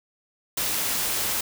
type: noise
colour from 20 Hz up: white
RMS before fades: -26 dBFS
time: 0.57-1.41 s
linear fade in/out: 5 ms
effects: none